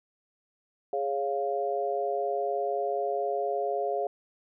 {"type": "chord", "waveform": "sine", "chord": "Db major", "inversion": "second", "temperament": "equal", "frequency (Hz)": [415.3, 554.4, 698.5], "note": ["Ab4", "Db5", "F5"], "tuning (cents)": [0, 0, 0], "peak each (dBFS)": [-31, -32, -30], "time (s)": [0.93, 4.07], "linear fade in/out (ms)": 2, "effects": []}